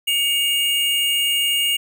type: tone pair together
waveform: square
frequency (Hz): 2253 / 2838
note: C#7 / F7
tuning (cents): +28 / +27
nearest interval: major third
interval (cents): 399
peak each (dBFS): -28 / -18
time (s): 0.07-1.77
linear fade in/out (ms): 10
effects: none